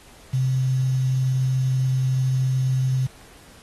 sine tone with quantisation, 130.2 Hz, C3, 8 cents flat, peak -18 dBFS, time 0.33-3.07 s, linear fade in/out 10 ms, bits 7, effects pink hiss -49 dBFS RMS until 3.62 s + AAC 32 kbps

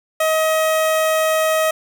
sawtooth tone with notch filter, 633 Hz, D#5, 30 cents sharp, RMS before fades -17 dBFS, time 0.2-1.71 s, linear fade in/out 5 ms, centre 4600 Hz, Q 2, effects none

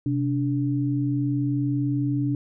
sine tone pair together, 128.82 / 289.2 Hz, C3 / D4, -27 / -27 cents, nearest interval octave + major second, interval 1400 cents, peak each -24 dBFS, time 0.06-2.35 s, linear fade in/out 2 ms, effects none

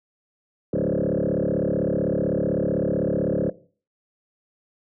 sine tone with frequency modulation, 349.2 Hz, F4, in tune, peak -19 dBFS, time 0.73-3.5 s, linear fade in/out 5 ms, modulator 35.8 Hz, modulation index 6.2, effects noise-tail reverb RT60 0.4 s tail -17 dB re dry + tanh soft clip ceiling -16 dBFS

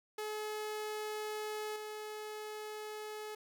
sawtooth tone with level steps, 426.6 Hz, G#4, 46 cents sharp, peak -34 / -38 dBFS, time 0.18-3.35 s, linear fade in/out 5 ms, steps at 1.76 s, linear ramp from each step 2 ms, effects none

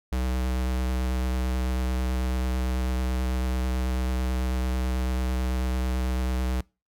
square tone with vibrato, 63.3 Hz, B1, 43 cents sharp, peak -25 dBFS, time 0.12-6.61 s, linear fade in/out 5 ms, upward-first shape square, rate 9.1 Hz, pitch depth 10 cents each way, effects noise-tail reverb RT60 0.3 s tail -25 dB re dry

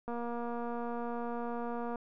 click train, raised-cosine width 1 ms, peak -26 dBFS, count 446, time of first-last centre 0.08-1.958 s, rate 237 Hz, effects none

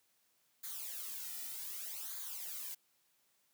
blue noise with flanger, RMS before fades -44 dBFS, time 0.63-2.75 s, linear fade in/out 10 ms, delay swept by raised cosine 0.36 to 1.86 ms, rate 0.65 Hz, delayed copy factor -0.75, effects white hiss -75 dBFS RMS until 3.53 s + high-pass 100 Hz 12 dB/octave

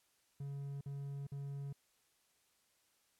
triangle tone bursts, 140.1 Hz, C#3, 19 cents sharp, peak -39 dBFS, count 3, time 0.4-1.728 s, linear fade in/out 5 ms, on 410 ms, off 49 ms, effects white hiss -75 dBFS RMS until 3.19 s + low-pass 12000 Hz 12 dB/octave

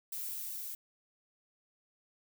violet noise with level ramp, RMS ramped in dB -39 to -42 dBFS, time 0.12-0.75 s, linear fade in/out 5 ms, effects none

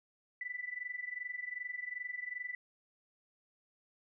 sine tone with amplitude modulation, 1983 Hz, B6, 7 cents sharp, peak -35 dBFS, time 0.41-2.55 s, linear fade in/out 2 ms, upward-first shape sine, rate 22.6 Hz, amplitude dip 85%, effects none

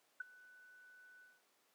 sine tone with ADSR envelope, 1492 Hz, F#6, 14 cents sharp, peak -37 dBFS, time 0.2-1.42 s, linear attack 6 ms, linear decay 15 ms, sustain -22 dB, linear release 210 ms, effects pink hiss -74 dBFS RMS until 1.74 s + high-pass 400 Hz 12 dB/octave

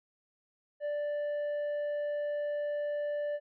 sine tone with tanh clipping, 587.3 Hz, D5, in tune, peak -32 dBFS, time 0.8-3.4 s, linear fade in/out 50 ms, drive 5 dB, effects none

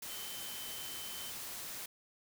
sine tone in noise, 3072 Hz, G7, 36 cents flat, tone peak -48 dBFS, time 0.09-1.31 s, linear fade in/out 5 ms, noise white, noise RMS -44 dBFS, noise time 0.02-1.86 s, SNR -7 dB, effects none

